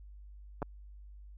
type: clicks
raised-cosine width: 1 ms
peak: -23 / -21 dBFS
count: 2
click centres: 0.62 / 0.627 s
effects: added 50 Hz sine -48 dBFS peak until 1.37 s